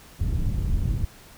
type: low-pass noise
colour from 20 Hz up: pink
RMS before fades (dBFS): -24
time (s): 0.19-1.05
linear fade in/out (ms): 5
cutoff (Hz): 120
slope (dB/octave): 12
effects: pink hiss -49 dBFS RMS until 1.37 s